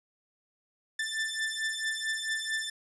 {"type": "beating tone pair", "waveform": "sawtooth", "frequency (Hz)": [1768, 1772.5], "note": ["A6", "A6"], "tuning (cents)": [8, 12], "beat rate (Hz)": 4.5, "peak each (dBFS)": -30, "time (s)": [0.99, 2.7], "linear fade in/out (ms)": 5, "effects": ["resampled to 24000 Hz"]}